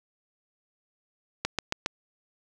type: click train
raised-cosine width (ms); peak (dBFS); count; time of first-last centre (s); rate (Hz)
0.2; -9; 4; 1.45-1.861; 7.3
effects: none